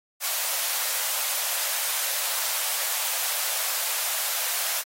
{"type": "high-pass noise", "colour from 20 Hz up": "white", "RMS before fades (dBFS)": -27, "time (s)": [0.2, 4.84], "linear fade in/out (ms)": 50, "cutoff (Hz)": 530, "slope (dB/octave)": 48, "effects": ["AAC 48 kbps"]}